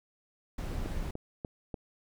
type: noise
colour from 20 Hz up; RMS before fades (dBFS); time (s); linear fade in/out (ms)
brown; -35; 0.58-1.11; 5
type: click train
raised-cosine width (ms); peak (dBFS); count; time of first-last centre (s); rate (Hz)
2; -23; 4; 0.86-1.742; 3.4
effects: none

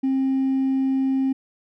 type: tone with hard clipping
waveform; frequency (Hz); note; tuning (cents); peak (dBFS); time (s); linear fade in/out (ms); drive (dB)
triangle; 266.5; C4; +32; -18; 0.03-1.33; 10; 2
effects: none

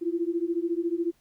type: beating tone pair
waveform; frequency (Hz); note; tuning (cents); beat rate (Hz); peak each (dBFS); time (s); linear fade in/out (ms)
sine; 333.2 / 347.2; E4 / F4; +19 / -10; 14; -28; 0.01-1.12; 20
effects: pink hiss -67 dBFS RMS until 1.2 s

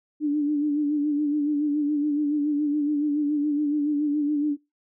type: tone with vibrato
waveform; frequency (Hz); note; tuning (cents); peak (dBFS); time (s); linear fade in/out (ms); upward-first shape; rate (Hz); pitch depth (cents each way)
sine; 294.7; D4; +6; -20; 0.2-4.57; 50; sine; 7.1; 47
effects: noise-tail reverb RT60 0.2 s tail -19 dB re dry

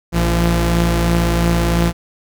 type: tone pair together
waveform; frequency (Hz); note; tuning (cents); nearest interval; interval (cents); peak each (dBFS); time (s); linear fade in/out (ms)
sawtooth; 57.81 / 170.5; A#1 / F3; -14 / -41; octave + perfect fifth; 1873; -12; 0.12-1.93; 50
effects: none

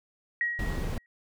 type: tone with exponential decay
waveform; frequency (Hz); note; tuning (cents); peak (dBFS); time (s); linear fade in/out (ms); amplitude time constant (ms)
sine; 1900; A#6; +33; -23; 0.41-1.06; 1; 140
type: noise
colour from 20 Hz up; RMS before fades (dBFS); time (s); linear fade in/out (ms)
brown; -31; 0.59-0.98; 2
effects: none

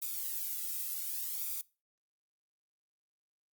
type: noise with flanger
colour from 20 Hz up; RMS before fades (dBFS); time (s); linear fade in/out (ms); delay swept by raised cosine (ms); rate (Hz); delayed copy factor
violet; -37; 0.02-1.61; 0; 0.83 to 1.57; 0.67; +0.6
effects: noise-tail reverb RT60 0.3 s tail -22 dB re dry + Opus 48 kbps

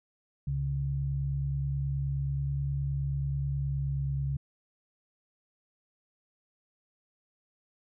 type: tone pair together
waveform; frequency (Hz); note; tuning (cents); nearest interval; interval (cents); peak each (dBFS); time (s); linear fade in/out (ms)
sine; 69.17 / 138.59; C#2 / C#3; -3 / 0; octave; 1203; -34 / -29; 0.47-4.37; 5
effects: none

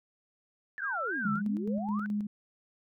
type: exponential two-way sweep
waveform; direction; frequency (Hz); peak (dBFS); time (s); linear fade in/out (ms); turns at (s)
sine; down then up; 1800 to 138.59 to 1553; -36; 0.78-2.06; 0; 1.32
type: tone with vibrato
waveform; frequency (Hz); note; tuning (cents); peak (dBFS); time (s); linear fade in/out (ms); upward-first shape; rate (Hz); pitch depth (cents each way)
sine; 1465; F#6; -18; -31; 0.79-1.42; 50; sine; 3.3; 180
type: tone with tremolo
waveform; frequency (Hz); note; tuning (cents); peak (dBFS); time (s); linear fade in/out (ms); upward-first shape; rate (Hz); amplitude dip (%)
sine; 207.7; G#3; 0; -28; 1.25-2.27; 5; square; 4.7; 40
effects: none

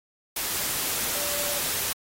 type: tone in noise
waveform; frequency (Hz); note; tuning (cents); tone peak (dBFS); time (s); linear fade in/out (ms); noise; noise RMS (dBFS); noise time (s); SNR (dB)
sine; 580; D5; -22; -37; 1.15-1.58; 5; white; -28; 0.36-1.93; -12
effects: AAC 48 kbps

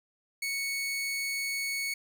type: tone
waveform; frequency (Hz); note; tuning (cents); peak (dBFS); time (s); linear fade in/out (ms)
sawtooth; 2217; C#7; 0; -27; 0.42-1.94; 5
effects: none

